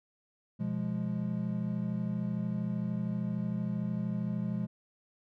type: chord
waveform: triangle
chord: F diminished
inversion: second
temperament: equal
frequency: 123.47 / 174.61 / 207.7 Hz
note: Cb3 / F3 / Ab3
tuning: 0 / 0 / 0 cents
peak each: -35 / -33 / -32 dBFS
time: 0.59-4.67 s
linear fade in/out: 20 ms
effects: none